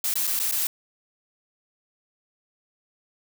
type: noise with dropouts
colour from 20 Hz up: blue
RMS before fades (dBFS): -25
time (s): 0.04-0.67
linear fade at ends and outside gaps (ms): 2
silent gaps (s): 0.14-0.155 / 0.27-0.274 / 0.392-0.399 / 0.513-0.522
effects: none

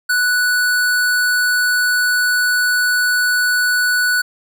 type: tone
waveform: square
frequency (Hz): 1480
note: F#6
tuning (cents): 0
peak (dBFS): -14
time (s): 0.09-4.22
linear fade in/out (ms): 10
effects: none

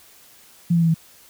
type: tone with pitch steps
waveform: sine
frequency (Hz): 171.1 / 168.16 / 165.27 / 162.43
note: F3 / E3 / E3 / E3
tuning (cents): -35 / +35 / +5 / -25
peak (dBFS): -14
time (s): 0.7-0.944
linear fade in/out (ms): 10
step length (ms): 61
effects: white hiss -50 dBFS RMS until 1.29 s

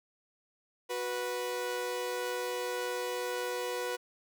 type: tone pair together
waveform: sawtooth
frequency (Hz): 367.8 / 491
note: F#4 / B4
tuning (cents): -10 / -10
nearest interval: perfect fourth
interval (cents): 500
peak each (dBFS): -35 / -30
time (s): 0.89-3.97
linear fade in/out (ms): 20
effects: none

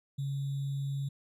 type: tone with sample-and-hold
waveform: sine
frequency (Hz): 138.59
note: C#3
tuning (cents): 0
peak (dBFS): -31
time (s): 0.18-1.09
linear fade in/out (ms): 10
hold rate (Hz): 3675
effects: resampled to 32000 Hz

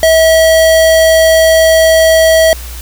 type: tone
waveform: square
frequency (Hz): 646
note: E5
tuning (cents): -35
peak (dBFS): -5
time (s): 0.03-2.53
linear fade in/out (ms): 0
effects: added 60 Hz sine -23 dBFS peak until 2.81 s + white hiss -30 dBFS RMS until 2.81 s

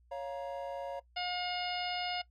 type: chord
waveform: triangle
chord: Bb minor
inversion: first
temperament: equal with one note detuned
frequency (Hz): 554.4 / 698.5 / 944.8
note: Db5 / F5 / Bb5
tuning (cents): 0 / 0 / +23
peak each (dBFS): -37 / -41 / -42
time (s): 0.11-1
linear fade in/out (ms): 10
type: harmonic tone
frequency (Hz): 717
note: F5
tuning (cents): +45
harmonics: 1 / 2 / 3 / 4 / 5 / 6 / 7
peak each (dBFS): -37 / -44 / -42 / -40 / -47 / -46 / -44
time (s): 1.16-2.22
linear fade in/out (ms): 10
effects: noise-tail reverb RT60 0.1 s tail -18 dB re dry + added 60 Hz sine -62 dBFS peak until 2.3 s

